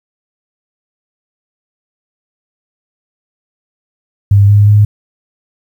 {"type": "tone with pitch steps", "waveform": "sine", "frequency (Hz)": [100.6, 102.9, 104.3], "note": ["G2", "G#2", "G#2"], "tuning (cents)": [45, -16, 8], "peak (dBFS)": -3, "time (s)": [4.31, 4.85], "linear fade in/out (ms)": 5, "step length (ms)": 180, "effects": ["7-bit"]}